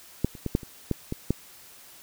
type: clicks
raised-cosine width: 3 ms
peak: -9 / -29 / -15 / -8 / -27 / -11 / -16 / -9 dBFS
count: 8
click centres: 0.246 / 0.352 / 0.463 / 0.551 / 0.632 / 0.913 / 1.124 / 1.306 s
effects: white hiss -50 dBFS RMS until 2.02 s